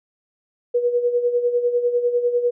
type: tone with tremolo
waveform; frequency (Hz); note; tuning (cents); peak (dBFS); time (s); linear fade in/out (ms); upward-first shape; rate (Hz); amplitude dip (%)
sine; 484.1; B4; -35; -14; 0.74-2.51; 10; sine; 10; 65
effects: none